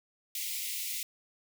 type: high-pass noise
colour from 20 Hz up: white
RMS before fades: -36 dBFS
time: 0.35-1.03 s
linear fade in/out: 2 ms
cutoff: 2000 Hz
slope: 96 dB/octave
effects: none